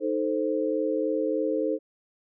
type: chord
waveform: sine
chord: A diminished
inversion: second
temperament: equal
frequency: 311.1 / 440 / 523.3 Hz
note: Eb4 / A4 / C5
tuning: 0 / 0 / 0 cents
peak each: -28 dBFS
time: 0-1.79 s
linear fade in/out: 50 ms
effects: none